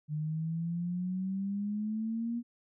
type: exponential sweep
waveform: sine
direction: up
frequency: 149.7 to 239.3 Hz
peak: -31 dBFS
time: 0.08-2.43 s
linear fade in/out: 50 ms
effects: none

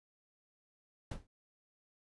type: noise with exponential decay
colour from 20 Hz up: brown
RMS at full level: -33 dBFS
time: 1.11-1.27 s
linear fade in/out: 5 ms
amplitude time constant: 33 ms
effects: resampled to 24000 Hz

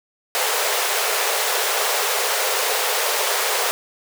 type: high-pass noise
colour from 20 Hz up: pink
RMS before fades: -21 dBFS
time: 0.35-3.71 s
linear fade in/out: 0 ms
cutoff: 400 Hz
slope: 96 dB/octave
effects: none

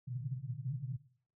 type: band-pass noise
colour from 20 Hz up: pink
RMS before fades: -40 dBFS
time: 0.07-0.97 s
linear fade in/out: 10 ms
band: 120 to 150 Hz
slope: 96 dB/octave
effects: noise-tail reverb RT60 0.5 s tail -17 dB re dry

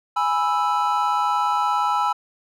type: chord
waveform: triangle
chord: E major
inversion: first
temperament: equal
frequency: 830.6 / 987.8 / 1318.5 Hz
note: G#5 / B5 / E6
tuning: 0 / 0 / 0 cents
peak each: -21 dBFS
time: 0.16-2.13 s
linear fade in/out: 10 ms
effects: none

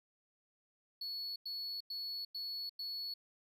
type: tone bursts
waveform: triangle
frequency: 4398 Hz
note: C#8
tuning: 14 cents flat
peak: -38 dBFS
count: 5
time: 1.01-3.14 s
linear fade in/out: 5 ms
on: 350 ms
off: 95 ms
effects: none

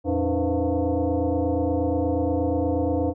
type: tone with frequency modulation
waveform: sine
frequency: 113.2 Hz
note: A2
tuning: 50 cents sharp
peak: -20 dBFS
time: 0.04-3.14 s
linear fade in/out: 50 ms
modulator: 198 Hz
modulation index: 2.7
effects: none

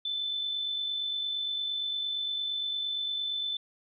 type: tone with amplitude modulation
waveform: sine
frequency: 3520 Hz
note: A7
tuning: in tune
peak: -28 dBFS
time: 0.05-3.57 s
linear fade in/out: 5 ms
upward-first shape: sine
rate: 48.7 Hz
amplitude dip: 35%
effects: none

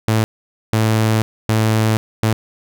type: tone bursts at uneven times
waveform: sawtooth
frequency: 110 Hz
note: A2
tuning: in tune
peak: -9 dBFS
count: 4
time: 0.08-0.24 / 0.73-1.22 / 1.49-1.97 / 2.23-2.33 s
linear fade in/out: 0 ms
effects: none

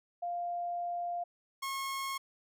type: tone pair in turn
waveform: sine / sawtooth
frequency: 698.5 / 1085.6 Hz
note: F5 / C#6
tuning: 0 / -36 cents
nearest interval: minor sixth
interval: 764 cents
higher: second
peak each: -33 / -31 dBFS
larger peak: second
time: 0.22-1.24 / 1.62-2.18 s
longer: first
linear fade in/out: 10 ms
effects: none

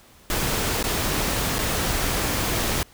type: noise with dropouts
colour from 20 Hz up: pink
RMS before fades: -24 dBFS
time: 0.3-2.83 s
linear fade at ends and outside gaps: 1 ms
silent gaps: 0.828-0.84 / 1.584-1.589 s
effects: pink hiss -52 dBFS RMS until 2.93 s

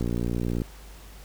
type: click train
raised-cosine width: 3 ms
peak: -15 dBFS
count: 37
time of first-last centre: 0.01-0.618 s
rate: 59.2 Hz
effects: added 50 Hz sine -44 dBFS peak until 1.24 s + pink hiss -50 dBFS RMS until 1.24 s

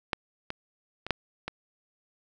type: clicks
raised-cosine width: 0.3 ms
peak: -10 / -17 / -20 / -8 / -17 dBFS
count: 5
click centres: 0.132 / 0.504 / 1.066 / 1.107 / 1.48 s
effects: none

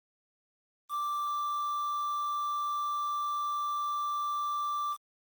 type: tone with quantisation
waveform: triangle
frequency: 1174.7 Hz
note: D6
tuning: in tune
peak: -28 dBFS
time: 0.89-4.97 s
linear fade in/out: 50 ms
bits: 8
effects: Opus 32 kbps

